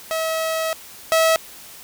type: tone pair in turn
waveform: sawtooth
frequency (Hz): 644 / 647.5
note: E5 / E5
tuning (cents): -41 / -31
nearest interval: unison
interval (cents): 10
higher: second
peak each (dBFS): -17 / -10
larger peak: second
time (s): 0.11-0.73 / 1.12-1.36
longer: first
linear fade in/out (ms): 0
effects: white hiss -41 dBFS RMS until 1.83 s